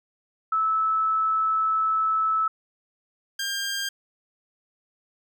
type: tone pair in turn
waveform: sine / 15% pulse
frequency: 1306 / 1600.6 Hz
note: E6 / G6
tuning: -17 / +36 cents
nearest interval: major third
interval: 353 cents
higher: second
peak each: -20 dBFS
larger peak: neither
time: 0.52-2.48 / 3.39-3.89 s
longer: first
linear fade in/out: 5 ms
effects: none